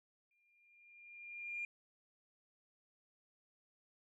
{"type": "tone with exponential growth", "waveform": "sine", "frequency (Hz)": 2404, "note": "D7", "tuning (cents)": 40, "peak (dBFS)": -37, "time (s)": [0.31, 1.65], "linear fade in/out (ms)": 2, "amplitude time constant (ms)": 290, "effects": ["tanh soft clip ceiling -33 dBFS"]}